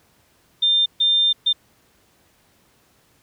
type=tone bursts at uneven times; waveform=sine; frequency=3600 Hz; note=A7; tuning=39 cents sharp; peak=-14 dBFS; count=3; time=0.62-0.86 / 1-1.33 / 1.46-1.53 s; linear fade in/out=10 ms; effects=pink hiss -59 dBFS RMS until 3.22 s + high-pass 60 Hz 12 dB/octave